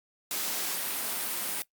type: high-pass noise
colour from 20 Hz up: white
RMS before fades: -32 dBFS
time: 0.31-1.62 s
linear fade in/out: 0 ms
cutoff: 170 Hz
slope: 24 dB/octave
effects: noise-tail reverb RT60 0.1 s tail -19 dB re dry + Opus 48 kbps